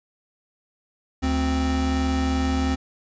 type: tone pair together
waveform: square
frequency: 73.41 / 261.6 Hz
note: D2 / C4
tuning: 0 / 0 cents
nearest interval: octave + minor seventh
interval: 2200 cents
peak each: -24 dBFS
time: 1.22-2.76 s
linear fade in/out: 20 ms
effects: resampled to 16000 Hz